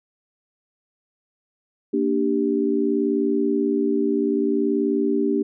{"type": "chord", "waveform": "sine", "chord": "G minor", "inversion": "first", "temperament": "equal", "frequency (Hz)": [233.1, 293.7, 392], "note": ["Bb3", "D4", "G4"], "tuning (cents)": [0, 0, 0], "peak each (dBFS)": [-24, -22, -22], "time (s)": [1.93, 5.43], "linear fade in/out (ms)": 10, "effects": []}